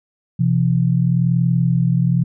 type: tone pair together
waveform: sine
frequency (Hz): 128.55 / 169.5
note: C3 / E3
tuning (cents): -30 / +49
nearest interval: perfect fourth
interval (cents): 479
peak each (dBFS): -16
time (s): 0.39-2.24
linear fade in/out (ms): 10
effects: none